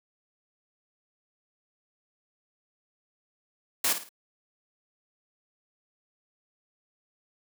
white noise with echo, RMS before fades -25 dBFS, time 3.84-3.93 s, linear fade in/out 5 ms, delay 54 ms, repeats 3, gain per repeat -9 dB, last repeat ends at 4.092 s, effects high-pass 200 Hz 12 dB/octave

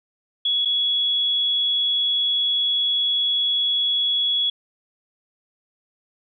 sine tone with dropouts, 3365 Hz, G#7, 22 cents sharp, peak -18 dBFS, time 0.45-4.5 s, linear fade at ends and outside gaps 5 ms, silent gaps 0.65-0.655 s, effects none

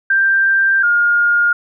sine tone pair in turn, 1578 / 1419.7 Hz, G6 / F6, +11 / +28 cents, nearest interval major second, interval 183 cents, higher first, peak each -10 dBFS, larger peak neither, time 0.1-0.83 / 0.83-1.53 s, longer first, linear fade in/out 5 ms, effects none

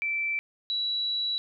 sine tone pair in turn, 2331 / 3920 Hz, D7 / B7, -14 / -14 cents, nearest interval major sixth, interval 900 cents, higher second, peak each -26 dBFS, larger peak neither, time 0.02-0.39 / 0.7-1.38 s, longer second, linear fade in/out 0 ms, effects none

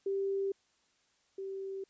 sine tone pair in turn, 392 / 387.5 Hz, G4 / G4, 0 / -20 cents, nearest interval unison, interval 20 cents, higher first, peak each -30 / -37 dBFS, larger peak first, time 0.06-0.52 / 1.38-1.84 s, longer neither, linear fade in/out 5 ms, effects white hiss -72 dBFS RMS until 1.89 s + resampled to 16000 Hz

